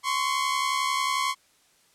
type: tone pair together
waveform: sawtooth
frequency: 1037.6 / 1108.7 Hz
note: C6 / C#6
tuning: -15 / 0 cents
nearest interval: minor second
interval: 115 cents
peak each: -23 dBFS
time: 0.03-1.35 s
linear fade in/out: 50 ms
effects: white hiss -62 dBFS RMS until 1.94 s + low-pass 10000 Hz 12 dB/octave